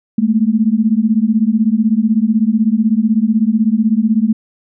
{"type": "beating tone pair", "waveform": "sine", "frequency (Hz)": [211.6, 227.6], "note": ["G#3", "A#3"], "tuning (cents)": [33, -41], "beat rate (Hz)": 16, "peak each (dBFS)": -13, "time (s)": [0.18, 4.33], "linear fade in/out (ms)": 5, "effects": []}